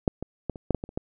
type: clicks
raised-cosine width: 2 ms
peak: -7 / -19 / -14 / -26 / -9 / -12 / -19 / -29 / -15 dBFS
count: 9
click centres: 0.078 / 0.226 / 0.497 / 0.558 / 0.707 / 0.747 / 0.839 / 0.891 / 0.975 s
effects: none